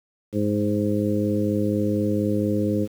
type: harmonic tone with a mistuned harmonic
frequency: 104.2 Hz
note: G#2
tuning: 6 cents sharp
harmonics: 1 / 2 / 3 / 4 / 5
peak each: -27 / -24 / -25 / -29 / -28 dBFS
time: 0.32-2.88 s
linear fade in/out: 50 ms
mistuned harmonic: 1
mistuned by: -25 cents
effects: 8-bit